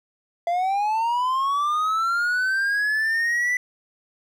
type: linear sweep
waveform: triangle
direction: up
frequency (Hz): 677 to 1992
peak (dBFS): -18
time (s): 0.47-3.57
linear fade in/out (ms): 2
effects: none